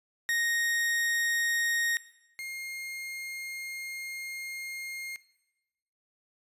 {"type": "tone pair in turn", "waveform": "40% pulse", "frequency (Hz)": [1864.7, 2130], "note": ["A#6", "C7"], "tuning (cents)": [0, 30], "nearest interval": "major second", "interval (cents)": 230, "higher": "second", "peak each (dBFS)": [-25, -35], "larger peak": "first", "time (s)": [[0.29, 1.97], [2.39, 5.16]], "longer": "second", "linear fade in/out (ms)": 0, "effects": ["noise-tail reverb RT60 1.0 s tail -18 dB re dry", "resampled to 32000 Hz"]}